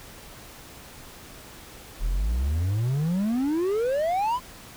triangle exponential sweep, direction up, 36.36 to 1046.5 Hz, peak -20 dBFS, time 1.99-4.4 s, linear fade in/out 50 ms, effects pink hiss -45 dBFS RMS until 4.76 s

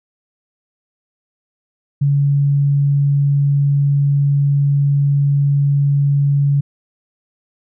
sine tone, 141.6 Hz, C#3, 37 cents sharp, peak -11 dBFS, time 2.01-6.61 s, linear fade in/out 10 ms, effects none

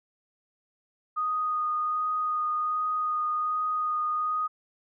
sine tone with vibrato, 1238 Hz, D#6, 9 cents flat, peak -25 dBFS, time 1.16-4.48 s, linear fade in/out 20 ms, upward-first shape sine, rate 1.3 Hz, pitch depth 11 cents each way, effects none

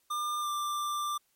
square tone with pitch glide, 1200 to 1182.8 Hz, D6 to D6, +37 to +12 cents, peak -31 dBFS, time 0.1-1.18 s, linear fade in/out 10 ms, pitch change -25 cents, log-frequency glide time 0.41-0.48 s, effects white hiss -72 dBFS RMS until 1.35 s + MP3 64 kbps

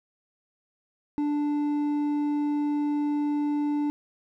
sine tone with hard clipping, 293.6 Hz, D4, in tune, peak -25 dBFS, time 1.18-3.9 s, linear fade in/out 0 ms, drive 5 dB, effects none

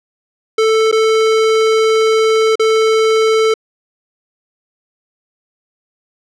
square tone with dropouts, 441.3 Hz, A4, 5 cents sharp, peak -10 dBFS, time 0.58-3.54 s, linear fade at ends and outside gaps 5 ms, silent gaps 0.915-0.925 / 2.556-2.595 s, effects low-pass 6000 Hz 12 dB/octave

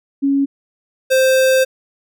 sine / square tone pair in turn, 277.2 / 523.3 Hz, C#4 / C5, 0 / 0 cents, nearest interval major seventh, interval 1100 cents, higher second, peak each -12 / -11 dBFS, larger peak second, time 0.22-0.46 / 1.1-1.65 s, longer second, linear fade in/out 20 ms, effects none

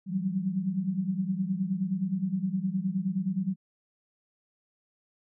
sine tone cluster, 166 / 185.3 / 194.9 Hz, E3 / F#3 / G3, +12 / +3 / -10 cents, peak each -36 / -30 / -30 dBFS, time 0.06-3.56 s, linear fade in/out 50 ms, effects none

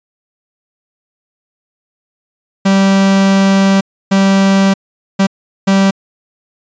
45% pulse tone bursts at uneven times, 194.6 Hz, G3, 12 cents flat, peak -7 dBFS, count 4, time 2.65-3.81 / 4.11-4.74 / 5.19-5.27 / 5.67-5.91 s, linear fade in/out 10 ms, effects resampled to 16000 Hz

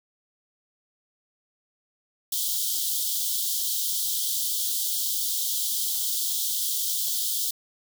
white high-pass noise, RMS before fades -27 dBFS, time 2.32-7.51 s, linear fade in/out 5 ms, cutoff 3100 Hz, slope 96 dB/octave, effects none

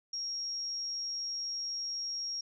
sine tone, 5588 Hz, F8, in tune, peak -34 dBFS, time 0.13-2.41 s, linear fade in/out 5 ms, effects none

